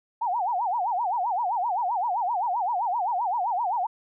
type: tone with vibrato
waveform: sine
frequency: 830.6 Hz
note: G#5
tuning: in tune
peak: -23 dBFS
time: 0.21-3.87 s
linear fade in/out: 10 ms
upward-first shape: sine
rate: 7.7 Hz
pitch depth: 280 cents each way
effects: none